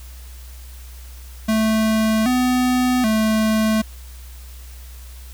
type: tone with pitch steps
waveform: square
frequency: 219.3 / 251.4 / 218.2 Hz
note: A3 / B3 / A3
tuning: -6 / +31 / -14 cents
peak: -16 dBFS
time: 1.48-3.82 s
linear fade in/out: 10 ms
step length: 780 ms
effects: added 62 Hz sine -35 dBFS peak until 5.33 s + white hiss -46 dBFS RMS until 5.33 s